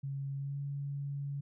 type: tone with pitch glide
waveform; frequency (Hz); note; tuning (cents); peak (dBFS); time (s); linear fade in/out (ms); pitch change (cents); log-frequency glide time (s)
sine; 138.1 to 141.08; C#3 to C#3; -6 to +31; -35; 0.03-1.41; 10; +37; 0.36-0.58
effects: none